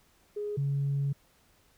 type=tone pair in turn; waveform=sine; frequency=415.3 / 140.08 Hz; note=G#4 / C#3; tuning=0 / +18 cents; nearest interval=octave + perfect fifth; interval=1882 cents; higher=first; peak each=-31 / -25 dBFS; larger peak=second; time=0.36-0.57 / 0.57-1.13 s; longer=second; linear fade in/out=10 ms; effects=tanh soft clip ceiling -23 dBFS + pink hiss -65 dBFS RMS until 1.77 s